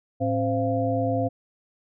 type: tone cluster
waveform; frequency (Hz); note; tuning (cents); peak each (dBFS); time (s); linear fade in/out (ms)
sine; 109.5 / 269 / 517 / 687; A2 / C4 / C5 / F5; -8 / +48 / -21 / -29; -27; 0.2-1.29; 20
effects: none